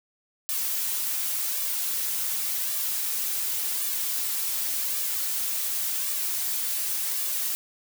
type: noise with flanger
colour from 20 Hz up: blue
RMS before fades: -28 dBFS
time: 0.49-7.55 s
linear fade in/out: 0 ms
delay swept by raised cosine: 1.7 to 5.2 ms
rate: 0.89 Hz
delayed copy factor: +0.55
effects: none